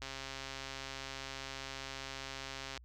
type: click train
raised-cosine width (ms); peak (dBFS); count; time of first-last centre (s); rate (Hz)
0.2; -25; 373; 0.02-2.776; 135
effects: added 60 Hz sine -54 dBFS peak until 2.84 s